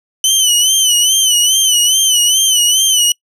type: tone with vibrato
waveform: 20% pulse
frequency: 3023 Hz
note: F#7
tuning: 36 cents sharp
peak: -3 dBFS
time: 0.24-3.12 s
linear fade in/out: 2 ms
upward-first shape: sine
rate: 2.4 Hz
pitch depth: 84 cents each way
effects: noise-tail reverb RT60 0.1 s tail -26 dB re dry